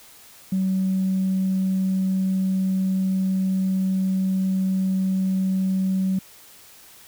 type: tone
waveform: sine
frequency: 189.4 Hz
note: F#3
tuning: 41 cents sharp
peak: -18 dBFS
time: 0.52-6.19 s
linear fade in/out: 5 ms
effects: tanh soft clip ceiling -15 dBFS + white hiss -48 dBFS RMS until 7.07 s